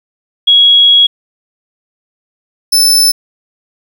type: tone pair in turn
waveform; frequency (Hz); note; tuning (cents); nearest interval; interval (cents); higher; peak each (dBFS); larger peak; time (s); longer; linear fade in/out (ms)
sine / sawtooth; 3322 / 5273; G#7 / E8; 0 / 0; minor sixth; 800; second; -3; neither; 0.47-1.07 / 2.72-3.12; first; 10
effects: 7-bit